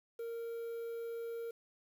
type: tone with quantisation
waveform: triangle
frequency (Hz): 463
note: A#4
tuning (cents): -12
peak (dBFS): -37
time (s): 0.19-1.51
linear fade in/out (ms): 5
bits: 10
effects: none